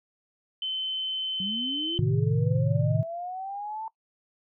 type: tone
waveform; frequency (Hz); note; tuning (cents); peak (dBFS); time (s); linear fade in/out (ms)
sine; 3064; G7; -40; -28; 0.62-1.98; 2
type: linear sweep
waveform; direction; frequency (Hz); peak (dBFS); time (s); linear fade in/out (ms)
sine; up; 181.6 to 897; -32; 1.4-3.88; 2
type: chord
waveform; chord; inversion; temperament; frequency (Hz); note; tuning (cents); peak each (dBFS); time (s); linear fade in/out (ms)
sine; A diminished; none; equal; 110 / 130.81 / 155.56; A2 / C3 / Eb3; 0 / 0 / 0; -26; 1.99-3.03; 0
effects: noise-tail reverb RT60 0.1 s tail -20 dB re dry